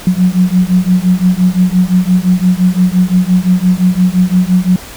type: beating tone pair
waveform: sine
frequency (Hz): 179.6 / 185.4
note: F3 / F#3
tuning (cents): +49 / +4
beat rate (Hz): 5.8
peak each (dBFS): -10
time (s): 0.07-4.76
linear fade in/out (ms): 2
effects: pink hiss -30 dBFS RMS until 4.96 s

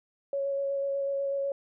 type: tone with vibrato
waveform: sine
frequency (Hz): 554.4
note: C#5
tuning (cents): 0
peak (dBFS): -27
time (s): 0.33-1.52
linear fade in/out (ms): 2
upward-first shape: square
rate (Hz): 8.1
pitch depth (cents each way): 9
effects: none

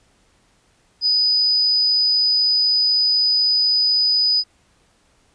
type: tone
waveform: sine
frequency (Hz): 4978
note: D#8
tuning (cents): 0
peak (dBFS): -14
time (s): 1.01-4.44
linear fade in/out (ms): 50
effects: pink hiss -59 dBFS RMS until 5.34 s + resampled to 22050 Hz

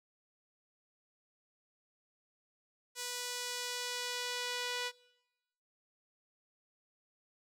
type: tone with band-pass filter sweep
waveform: sawtooth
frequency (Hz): 491.1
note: B4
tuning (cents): -10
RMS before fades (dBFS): -39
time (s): 2.95-4.92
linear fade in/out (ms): 50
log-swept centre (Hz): 7000 to 3400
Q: 0.86
effects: noise-tail reverb RT60 1.0 s tail -23 dB re dry

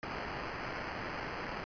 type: noise with sample-and-hold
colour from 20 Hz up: white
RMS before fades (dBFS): -40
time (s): 0.03-1.64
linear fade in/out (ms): 0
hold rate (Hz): 3675
effects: resampled to 11025 Hz

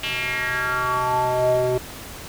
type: tone with band-pass filter sweep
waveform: square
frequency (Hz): 126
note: B2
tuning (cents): +35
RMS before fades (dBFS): -22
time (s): 0.03-1.78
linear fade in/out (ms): 5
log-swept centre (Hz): 2900 to 470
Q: 5
effects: pink hiss -37 dBFS RMS until 2.28 s

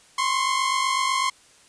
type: tone pair together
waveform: sawtooth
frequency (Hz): 1036 / 1084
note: C6 / C#6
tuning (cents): -17 / -39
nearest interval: minor second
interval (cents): 78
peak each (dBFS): -20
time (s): 0.18-1.3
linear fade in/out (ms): 5
effects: white hiss -54 dBFS RMS until 1.68 s + resampled to 22050 Hz

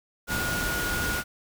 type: tone in noise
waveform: sine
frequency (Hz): 1438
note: F#6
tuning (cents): -50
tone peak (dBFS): -29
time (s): 0.27-1.24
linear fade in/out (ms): 50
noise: pink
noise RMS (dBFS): -30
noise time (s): 0.27-1.24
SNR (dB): -2
effects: none

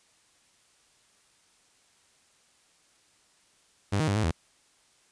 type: tone with pitch steps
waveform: sawtooth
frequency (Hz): 100.5 / 156.3 / 100.1 / 108.2 / 81.9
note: G2 / D#3 / G2 / A2 / E2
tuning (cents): +44 / +8 / +37 / -29 / -11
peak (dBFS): -20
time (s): 3.92-4.315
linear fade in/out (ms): 10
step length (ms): 79
effects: white hiss -64 dBFS RMS until 5.11 s + resampled to 22050 Hz

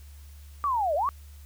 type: linear two-way sweep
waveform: sine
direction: down then up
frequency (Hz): 1189 to 558 to 1189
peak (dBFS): -23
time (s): 0.64-1.09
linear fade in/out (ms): 0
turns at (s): 0.95
effects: added 72 Hz sine -44 dBFS peak until 1.45 s + white hiss -58 dBFS RMS until 1.45 s

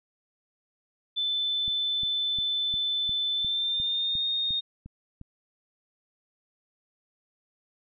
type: tone with pitch glide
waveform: sine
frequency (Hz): 3520 to 3689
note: A7 to A#7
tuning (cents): 0 to -19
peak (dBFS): -25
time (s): 1.16-4.61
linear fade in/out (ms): 20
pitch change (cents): +81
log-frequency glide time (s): 3.34-4.26
type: click train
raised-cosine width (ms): 5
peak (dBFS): -30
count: 11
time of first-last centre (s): 1.68-5.214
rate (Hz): 2.83
effects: none

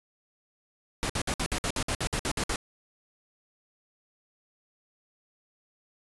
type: noise bursts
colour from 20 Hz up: pink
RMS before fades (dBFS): -29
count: 13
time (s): 1.03-2.559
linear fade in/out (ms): 0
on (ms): 65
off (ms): 57
effects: resampled to 24000 Hz

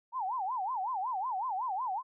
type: tone with vibrato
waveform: sine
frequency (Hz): 880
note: A5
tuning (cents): 0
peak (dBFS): -31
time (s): 0.12-2.03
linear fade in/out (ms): 50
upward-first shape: sine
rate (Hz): 5.4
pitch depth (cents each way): 300
effects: none

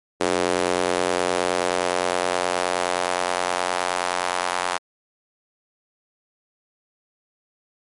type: tone with high-pass filter sweep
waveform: square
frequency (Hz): 44.79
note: F1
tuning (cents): +44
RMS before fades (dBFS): -23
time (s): 0.2-4.78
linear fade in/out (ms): 10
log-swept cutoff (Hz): 410 to 880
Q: 1.5
effects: MP3 48 kbps

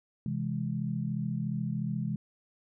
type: chord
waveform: sine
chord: C augmented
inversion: none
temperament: equal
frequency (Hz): 130.81 / 164.81 / 207.7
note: C3 / E3 / G#3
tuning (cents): 0 / 0 / 0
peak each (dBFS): -34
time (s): 0.26-2.16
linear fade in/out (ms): 2
effects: none

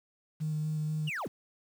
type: tone with vibrato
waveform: sine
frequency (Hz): 154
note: D#3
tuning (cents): -17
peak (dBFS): -29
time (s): 0.4-1.1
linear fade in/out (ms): 20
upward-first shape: square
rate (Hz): 4.1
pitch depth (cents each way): 12
type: linear sweep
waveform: triangle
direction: down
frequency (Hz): 3035 to 53.1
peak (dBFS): -31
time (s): 1.07-1.28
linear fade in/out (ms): 10
effects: tanh soft clip ceiling -23 dBFS + 9-bit

